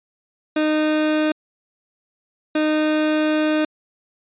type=tone pair in turn; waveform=30% pulse; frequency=307.7 / 307.7 Hz; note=D#4 / D#4; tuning=-19 / -19 cents; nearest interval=unison; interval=0 cents; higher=neither; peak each=-14 dBFS; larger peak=neither; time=0.56-1.32 / 2.55-3.65 s; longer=second; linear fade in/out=5 ms; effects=resampled to 8000 Hz